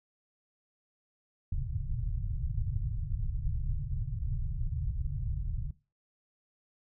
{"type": "low-pass noise", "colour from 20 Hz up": "pink", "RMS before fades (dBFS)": -33, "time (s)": [1.52, 5.71], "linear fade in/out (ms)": 5, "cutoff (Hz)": 150, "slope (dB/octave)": 96, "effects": ["noise-tail reverb RT60 0.3 s tail -17 dB re dry"]}